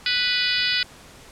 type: harmonic tone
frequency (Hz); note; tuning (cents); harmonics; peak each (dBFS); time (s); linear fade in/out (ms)
493.9; B4; 0; 3 / 4 / 5 / 6 / 7 / 8 / 9 / 10; -28 / -28 / -28 / -28 / -28 / -28 / -28 / -28; 0.06-0.83; 2
effects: pink hiss -46 dBFS RMS until 1.31 s + low-pass 10000 Hz 12 dB/octave